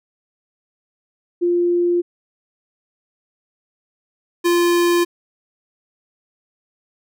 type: tone pair in turn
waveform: sine / square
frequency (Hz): 349.2 / 346.8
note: F4 / F4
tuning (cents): 0 / -12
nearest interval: unison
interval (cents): 12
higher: first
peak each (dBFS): -14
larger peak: neither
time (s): 1.41-2.02 / 4.44-5.05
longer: neither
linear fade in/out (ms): 20
effects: none